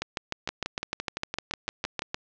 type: two click trains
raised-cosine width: 0.2 ms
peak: -13 / -11 dBFS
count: 10 / 15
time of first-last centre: 0.49-2.021 / 0.02-2.144 s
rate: 5.88 / 6.59 Hz
effects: low-pass 6000 Hz 12 dB/octave